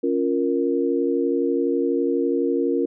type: chord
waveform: sine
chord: Bb minor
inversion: first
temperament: equal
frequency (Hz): 277.2 / 349.2 / 466.2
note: Db4 / F4 / Bb4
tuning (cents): 0 / 0 / 0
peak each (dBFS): -23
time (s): 0.03-2.86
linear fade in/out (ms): 10
effects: none